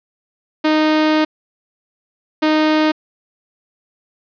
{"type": "tone bursts at uneven times", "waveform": "sawtooth", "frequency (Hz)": 309.4, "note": "D#4", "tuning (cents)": -10, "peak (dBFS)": -8, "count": 2, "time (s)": [[0.64, 1.25], [2.42, 2.92]], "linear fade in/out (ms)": 10, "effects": ["resampled to 11025 Hz", "8-bit"]}